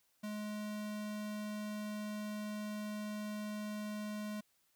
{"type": "tone", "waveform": "square", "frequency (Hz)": 210.5, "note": "G#3", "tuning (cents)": 24, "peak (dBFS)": -40, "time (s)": [0.23, 4.41], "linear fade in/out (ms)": 10, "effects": ["white hiss -75 dBFS RMS until 4.75 s"]}